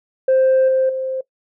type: tone with level steps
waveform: sine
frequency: 524 Hz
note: C5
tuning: 2 cents sharp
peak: -9 / -12 / -20 dBFS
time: 0.28-1.21 s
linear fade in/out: 5 ms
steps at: 0.68 / 0.89 s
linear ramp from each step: 5 ms
effects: noise-tail reverb RT60 0.1 s tail -20 dB re dry + tanh soft clip ceiling -9 dBFS